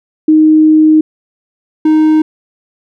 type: tone pair in turn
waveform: sine / triangle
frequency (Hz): 311.1 / 311.1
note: D#4 / D#4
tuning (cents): 0 / 0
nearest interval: unison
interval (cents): 0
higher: neither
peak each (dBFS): -3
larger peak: neither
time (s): 0.28-1.01 / 1.85-2.22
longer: first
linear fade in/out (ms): 5
effects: none